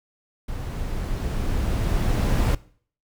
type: noise with level ramp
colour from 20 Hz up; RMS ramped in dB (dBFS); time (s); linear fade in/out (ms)
brown; -31 to -18; 0.48-2.55; 5
effects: noise-tail reverb RT60 0.5 s tail -20 dB re dry